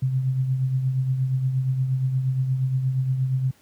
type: tone with tremolo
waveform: sine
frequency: 130.81 Hz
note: C3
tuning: in tune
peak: -17 dBFS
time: 0.02-3.51 s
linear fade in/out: 5 ms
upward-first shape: triangle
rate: 8.5 Hz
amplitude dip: 55%
effects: pink hiss -58 dBFS RMS until 3.61 s + high-pass 80 Hz 12 dB/octave